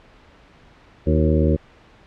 harmonic tone with a mistuned harmonic, 78 Hz, D#2, 5 cents sharp, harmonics 1 / 2 / 3 / 4 / 5 / 6 / 7, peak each -18 / -21 / -23 / -24 / -25 / -26 / -26 dBFS, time 1.06-1.57 s, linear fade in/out 20 ms, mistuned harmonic 5, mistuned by -54 cents, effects pink hiss -50 dBFS RMS until 2.06 s + low-pass 3000 Hz 12 dB/octave

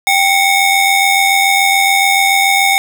30% pulse ring-modulated tone, 1483 Hz, F#6, 4 cents sharp, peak -3 dBFS, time 0.07-2.78 s, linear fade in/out 0 ms, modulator 698 Hz, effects none

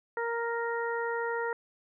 harmonic tone, 466.2 Hz, A#4, in tune, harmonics 1 / 2 / 3 / 4, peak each -32 / -35 / -37 / -38 dBFS, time 0.17-1.53 s, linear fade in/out 2 ms, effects none

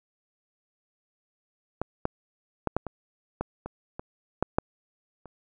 clicks, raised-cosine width 1 ms, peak -14 / -11 / -11 / -10 / -20 / -14 / -21 / -21 / -9 / -7 / -30 dBFS, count 11, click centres 1.816 / 2.054 / 2.673 / 2.766 / 2.867 / 3.41 / 3.66 / 3.995 / 4.426 / 4.585 / 5.257 s, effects none

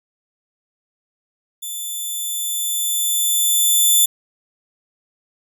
5% pulse tone with level ramp, 3520 Hz, A7, in tune, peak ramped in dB -19 to -3 dBFS, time 1.62-4.06 s, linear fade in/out 10 ms, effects none

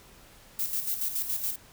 violet noise with tremolo, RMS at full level -29 dBFS, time 0.59-1.56 s, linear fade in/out 5 ms, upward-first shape square, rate 7.1 Hz, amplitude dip 55%, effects pink hiss -54 dBFS RMS until 1.72 s

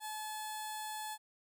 15% pulse tone with notch filter, 860 Hz, A5, 40 cents flat, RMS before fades -42 dBFS, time 0-1.18 s, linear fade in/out 50 ms, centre 2300 Hz, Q 0.7, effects none

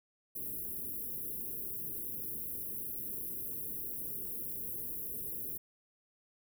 white band-stop noise, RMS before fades -40 dBFS, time 0.35-5.58 s, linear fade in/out 10 ms, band 470 to 11000 Hz, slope 48 dB/octave, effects none

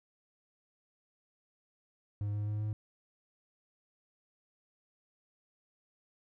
triangle tone with pitch steps, 103 / 104.2 / 105.41 / 106.63 Hz, G#2 / G#2 / G#2 / G#2, -14 / +6 / +26 / +46 cents, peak -30 dBFS, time 2.21-2.73 s, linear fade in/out 0 ms, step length 130 ms, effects none

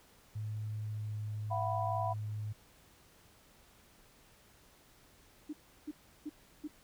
sine tone with pitch glide, 107.3 to 106.37 Hz, A2 to G#2, -43 to +42 cents, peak -36 dBFS, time 0.35-2.53 s, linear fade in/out 10 ms, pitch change -15 cents, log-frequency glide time 0.81-1.15 s
sine chord, E suspended second, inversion none, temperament equal with one note detuned, 675.8 / 740 / 987.8 Hz, E5 / F#5 / B5, +43 / 0 / 0 cents, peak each -37 dBFS, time 1.5-2.14 s, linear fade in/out 20 ms
sine tone bursts, 300.8 Hz, D4, 42 cents sharp, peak -37 dBFS, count 4, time 5.49-6.678 s, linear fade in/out 10 ms, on 42 ms, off 340 ms
effects pink hiss -63 dBFS RMS until 6.83 s

